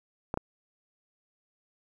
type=clicks; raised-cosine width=1 ms; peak=-16 dBFS; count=2; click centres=0.341 / 0.374 s; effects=9-bit